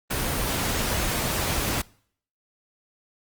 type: noise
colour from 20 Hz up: pink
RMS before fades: -26 dBFS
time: 0.1-1.82 s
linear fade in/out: 10 ms
effects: noise-tail reverb RT60 0.6 s tail -24 dB re dry + Opus 24 kbps